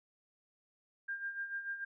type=tone with tremolo; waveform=sine; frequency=1600 Hz; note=G6; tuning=35 cents sharp; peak=-35 dBFS; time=1.08-1.85 s; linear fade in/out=10 ms; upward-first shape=sine; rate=6.8 Hz; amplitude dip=65%; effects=none